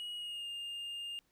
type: tone with pitch glide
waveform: triangle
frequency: 2900 to 2816 Hz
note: F#7 to F7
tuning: -35 to +14 cents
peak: -38 dBFS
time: 0-1.19 s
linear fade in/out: 0 ms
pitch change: -51 cents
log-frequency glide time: 0.16-0.48 s
effects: pink hiss -75 dBFS RMS until 1.31 s